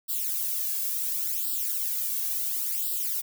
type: noise with flanger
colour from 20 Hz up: violet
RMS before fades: -29 dBFS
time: 0.08-3.22 s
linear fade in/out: 20 ms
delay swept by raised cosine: 0.23 to 1.83 ms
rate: 0.71 Hz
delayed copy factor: +0.95
effects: none